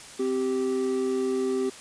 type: tone pair together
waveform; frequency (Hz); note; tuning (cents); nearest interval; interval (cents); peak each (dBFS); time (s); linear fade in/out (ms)
triangle; 260 / 389.6; C4 / G4; -11 / -11; perfect fifth; 700; -27 / -23; 0.19-1.7; 10
effects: white hiss -44 dBFS RMS until 1.8 s + resampled to 22050 Hz